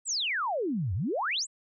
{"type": "exponential two-way sweep", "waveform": "sine", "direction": "down then up", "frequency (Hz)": [8510, 83.3, 8510], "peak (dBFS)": -27, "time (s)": [0.05, 1.47], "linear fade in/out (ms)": 50, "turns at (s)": 0.94, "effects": []}